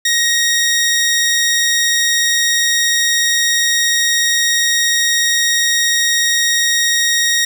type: tone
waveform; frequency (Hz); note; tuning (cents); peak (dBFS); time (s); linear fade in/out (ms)
15% pulse; 1877; A#6; +11; -6; 0.05-7.45; 5
effects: none